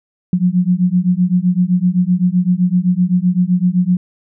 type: beating tone pair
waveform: sine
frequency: 176.2 / 184 Hz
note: F3 / F#3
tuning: +16 / -9 cents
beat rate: 7.8 Hz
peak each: -14 dBFS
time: 0.33-3.97 s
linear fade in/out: 2 ms
effects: none